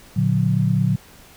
sine chord, Bb augmented, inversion none, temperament just, 116.54 / 145.68 / 182.1 Hz, Bb2 / D3 / F#3, 0 / -14 / -27 cents, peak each -20 dBFS, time 0.16-0.96 s, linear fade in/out 10 ms, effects pink hiss -47 dBFS RMS until 1.36 s

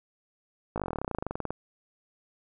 slowing click train, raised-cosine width 1 ms, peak -17 dBFS, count 24, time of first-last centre 0.76-1.506 s, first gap 18 ms, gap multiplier 1.05, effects none

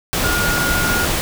sine tone in noise, 1426 Hz, F6, 36 cents sharp, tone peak -19 dBFS, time 0.24-1.05 s, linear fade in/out 0 ms, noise pink, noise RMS -19 dBFS, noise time 0.13-1.21 s, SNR -3 dB, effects none

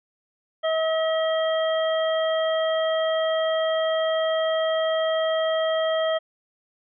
harmonic tone, 641 Hz, E5, 49 cents flat, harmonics 1 / 2 / 3 / 5, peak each -21 / -31 / -33 / -32 dBFS, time 0.63-6.19 s, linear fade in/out 20 ms, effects none

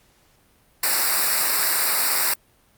white noise with comb filter, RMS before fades -20 dBFS, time 0.83-2.34 s, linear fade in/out 5 ms, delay 0.31 ms, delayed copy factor -1, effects pink hiss -59 dBFS RMS until 2.77 s + Opus 48 kbps

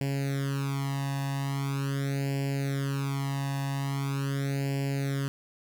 sawtooth tone with flanger, 138.3 Hz, C#3, 4 cents flat, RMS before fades -30 dBFS, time 0.01-5.28 s, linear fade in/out 0 ms, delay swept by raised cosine 0.4 to 1.11 ms, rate 0.42 Hz, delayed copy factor +0.95, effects none

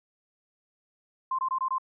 sine tone bursts, 1047 Hz, C6, 1 cent sharp, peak -25 dBFS, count 5, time 1.31-1.783 s, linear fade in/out 5 ms, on 77 ms, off 22 ms, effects none

